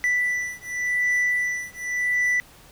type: beating tone pair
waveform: triangle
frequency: 1975.5 / 1976.39 Hz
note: B6 / B6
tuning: 0 / +1 cents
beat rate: 0.89 Hz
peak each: -23 dBFS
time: 0.04-2.4 s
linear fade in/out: 0 ms
effects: pink hiss -50 dBFS RMS until 2.71 s